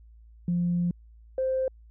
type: tone pair in turn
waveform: sine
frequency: 174.5 / 522.9 Hz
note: F3 / C5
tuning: -1 / -1 cents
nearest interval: octave + perfect fifth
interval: 1900 cents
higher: second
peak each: -22 / -23 dBFS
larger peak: first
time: 0.48-0.91 / 1.38-1.68 s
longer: first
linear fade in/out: 2 ms
effects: tanh soft clip ceiling -18 dBFS + added 56 Hz sine -49 dBFS peak until 1.9 s

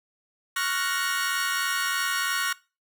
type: chord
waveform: sawtooth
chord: Gb major seventh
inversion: second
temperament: equal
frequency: 1108.7 / 1396.9 / 1480 / 1864.7 Hz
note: Db6 / F6 / Gb6 / Bb6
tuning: 0 / 0 / 0 / 0 cents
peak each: -27 / -28 / -26 / -27 dBFS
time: 0.56-2.53 s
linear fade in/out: 5 ms
effects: noise-tail reverb RT60 0.3 s tail -21 dB re dry

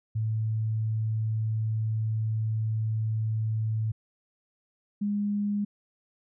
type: tone pair in turn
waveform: sine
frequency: 110 / 204.9 Hz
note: A2 / G#3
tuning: 0 / -23 cents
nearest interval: major seventh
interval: 1077 cents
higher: second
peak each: -25 dBFS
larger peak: neither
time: 0.15-3.92 / 5.01-5.65 s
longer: first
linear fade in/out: 10 ms
effects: none

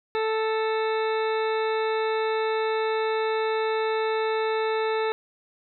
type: harmonic tone with a mistuned harmonic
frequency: 440 Hz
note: A4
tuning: in tune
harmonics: 1 / 2 / 3 / 4 / 5 / 6 / 8 / 9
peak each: -24 / -30 / -34 / -36 / -38 / -40 / -42 / -43 dBFS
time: 0.15-5.12 s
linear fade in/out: 0 ms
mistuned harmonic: 8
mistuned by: +54 cents
effects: none

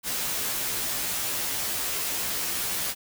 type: noise with comb filter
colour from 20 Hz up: white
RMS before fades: -29 dBFS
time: 0.03-2.95 s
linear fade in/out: 50 ms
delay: 13 ms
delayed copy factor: -0.9
effects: none

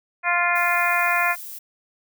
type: harmonic tone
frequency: 349.2 Hz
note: F4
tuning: in tune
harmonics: 2 / 3 / 4 / 5 / 6 / 7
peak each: -25 / -25 / -25 / -25 / -25 / -25 dBFS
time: 0.23-1.36 s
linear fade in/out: 50 ms
type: noise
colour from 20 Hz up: violet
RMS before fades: -36 dBFS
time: 0.55-1.59 s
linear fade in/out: 10 ms
effects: none

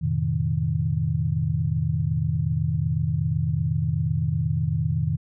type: chord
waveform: sine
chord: F dominant seventh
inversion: none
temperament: equal with one note detuned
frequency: 87.31 / 110 / 127.53 / 155.56 Hz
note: F2 / A2 / C3 / Eb3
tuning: 0 / 0 / -44 / 0 cents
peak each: -28 / -29 / -27 / -24 dBFS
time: 0.01-5.17 s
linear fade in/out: 20 ms
effects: none

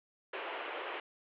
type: band-pass noise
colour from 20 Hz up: pink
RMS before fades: -41 dBFS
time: 0.33-1 s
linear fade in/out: 5 ms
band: 360 to 3100 Hz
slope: 48 dB/octave
effects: none

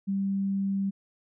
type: tone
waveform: sine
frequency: 196 Hz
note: G3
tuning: in tune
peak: -25 dBFS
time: 0.07-0.91 s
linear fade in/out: 20 ms
effects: none

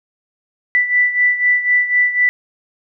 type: beating tone pair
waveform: sine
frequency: 1975.5 / 1979.5 Hz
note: B6 / B6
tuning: 0 / +3 cents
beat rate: 4 Hz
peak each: -13 / -18 dBFS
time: 0.75-2.29 s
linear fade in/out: 0 ms
effects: none

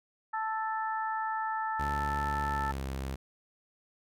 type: harmonic tone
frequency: 440 Hz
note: A4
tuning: in tune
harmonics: 2 / 3 / 4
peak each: -32 / -36 / -39 dBFS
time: 0.33-2.72 s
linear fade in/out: 10 ms
type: tone with pitch glide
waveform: sawtooth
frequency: 71.7 to 66.9 Hz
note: D2 to C2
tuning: -41 to +39 cents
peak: -30 dBFS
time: 1.79-3.16 s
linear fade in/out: 10 ms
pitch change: -120 cents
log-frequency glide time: 2.47-2.83 s
effects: none

